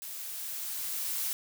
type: noise with level ramp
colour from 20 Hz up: blue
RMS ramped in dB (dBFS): -41 to -32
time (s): 0.02-1.33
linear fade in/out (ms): 0
effects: none